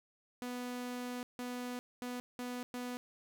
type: tone bursts at uneven times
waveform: sawtooth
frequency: 246.9 Hz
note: B3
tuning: in tune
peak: -35 dBFS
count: 5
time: 0.42-1.23 / 1.39-1.79 / 2.02-2.2 / 2.39-2.63 / 2.74-2.97 s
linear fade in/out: 0 ms
effects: none